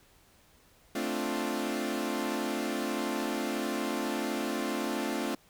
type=chord; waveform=sawtooth; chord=D minor seventh; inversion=second; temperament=equal; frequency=220 / 261.6 / 293.7 / 349.2 Hz; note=A3 / C4 / D4 / F4; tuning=0 / 0 / 0 / 0 cents; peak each=-32 dBFS; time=0.95-5.35 s; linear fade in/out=5 ms; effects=pink hiss -62 dBFS RMS until 5.49 s